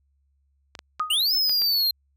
clicks, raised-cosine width 0.2 ms, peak -19 dBFS, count 5, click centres 0.752 / 0.791 / 0.996 / 1.495 / 1.619 s
sine tone with exponential decay, 1244.5 Hz, D#6, in tune, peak -19 dBFS, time 1-1.22 s, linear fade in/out 1 ms, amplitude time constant 46 ms
square linear two-way sweep, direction up then down, 2743 to 5280 to 4140 Hz, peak -20 dBFS, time 1.1-1.91 s, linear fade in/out 5 ms, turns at 1.34 s
effects added 69 Hz sine -64 dBFS peak until 2.16 s

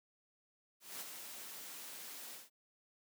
white noise with ADSR envelope, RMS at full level -44 dBFS, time 0.8-2.5 s, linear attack 210 ms, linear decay 23 ms, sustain -5 dB, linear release 170 ms, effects high-pass 200 Hz 12 dB/octave

